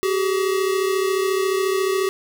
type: tone pair together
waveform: square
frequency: 380.5 / 414.7 Hz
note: F#4 / G#4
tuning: +48 / -3 cents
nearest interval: minor second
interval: 149 cents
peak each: -20 / -26 dBFS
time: 0.03-2.09 s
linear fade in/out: 0 ms
effects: none